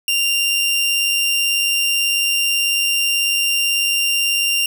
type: tone with amplitude modulation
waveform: sawtooth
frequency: 2784 Hz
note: F7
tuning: 6 cents flat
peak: -11 dBFS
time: 0.08-4.66 s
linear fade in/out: 2 ms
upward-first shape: sine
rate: 98.2 Hz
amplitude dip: 25%
effects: 7-bit